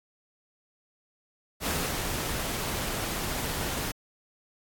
pink noise with ADSR envelope, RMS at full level -28 dBFS, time 1.6-3.92 s, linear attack 65 ms, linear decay 290 ms, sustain -4 dB, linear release 11 ms, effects AAC 64 kbps

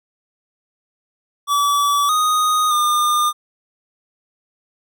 square tone with pitch steps, 1149 / 1243 / 1209 Hz, D6 / D#6 / D6, -38 / -2 / +50 cents, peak -15 dBFS, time 1.47-3.33 s, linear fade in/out 50 ms, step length 620 ms, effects none

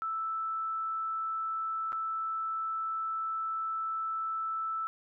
sine tone with dropouts, 1318.5 Hz, E6, in tune, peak -31 dBFS, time 0.02-4.87 s, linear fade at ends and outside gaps 0 ms, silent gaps 1.921-1.929 s, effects none

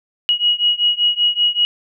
sine beating tone pair, 2900 / 2905.2 Hz, F#7 / F#7, -35 / -32 cents, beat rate 5.2 Hz, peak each -16 / -17 dBFS, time 0.29-1.65 s, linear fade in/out 0 ms, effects none

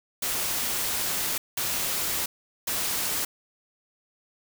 white noise bursts at uneven times, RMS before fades -28 dBFS, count 3, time 0.22-1.38 / 1.57-2.26 / 2.67-3.25 s, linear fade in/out 5 ms, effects none

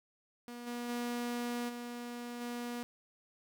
sawtooth tone with level steps, 240.6 Hz, B3, 45 cents flat, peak -40 / -34 / -31 / -37 / -34 dBFS, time 0.48-2.83 s, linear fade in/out 0 ms, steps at 0.66 / 0.88 / 1.68 / 2.4 s, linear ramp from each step 20 ms, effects 11-bit

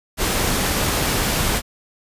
pink noise, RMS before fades -20 dBFS, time 0.17-1.62 s, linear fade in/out 50 ms, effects resampled to 32000 Hz

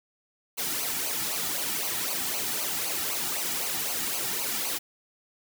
white noise with flanger, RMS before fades -30 dBFS, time 0.57-4.79 s, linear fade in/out 20 ms, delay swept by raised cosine 0.55 to 1.95 ms, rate 3.9 Hz, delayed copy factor -0.75, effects none

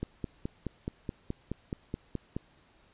click train, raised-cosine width 3 ms, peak -20 dBFS, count 12, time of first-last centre 0.03-2.365 s, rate 4.71 Hz, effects pink hiss -63 dBFS RMS until 2.93 s + resampled to 8000 Hz

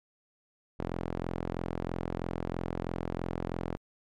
sawtooth tone with band-pass filter, 43.07 Hz, F1, 23 cents flat, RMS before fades -35 dBFS, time 0.79-3.77 s, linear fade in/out 0 ms, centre 420 Hz, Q 0.54, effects MP3 96 kbps

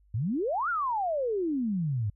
sine exponential two-way sweep, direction up then down, 97.6 to 1467 to 97.6 Hz, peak -26 dBFS, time 0.14-2.1 s, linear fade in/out 5 ms, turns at 0.69 s, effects added 50 Hz sine -59 dBFS peak until 2.15 s

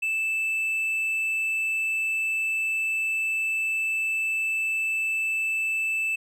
triangle tone, 2637 Hz, E7, in tune, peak -22 dBFS, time 0.02-6.16 s, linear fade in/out 10 ms, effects none

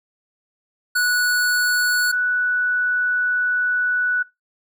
square / sine tone pair in turn, 1472 / 1479.5 Hz, F#6 / F#6, -9 / -1 cents, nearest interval unison, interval 8 cents, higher second, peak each -17 dBFS, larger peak neither, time 0.95-2.12 / 2.12-4.23 s, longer second, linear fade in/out 10 ms, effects noise-tail reverb RT60 0.2 s tail -20 dB re dry

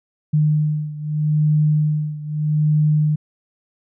sine beating tone pair, 151.6 / 152.4 Hz, D#3 / D#3, -45 / -36 cents, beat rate 0.8 Hz, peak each -17 / -20 dBFS, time 0.33-3.16 s, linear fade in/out 10 ms, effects none

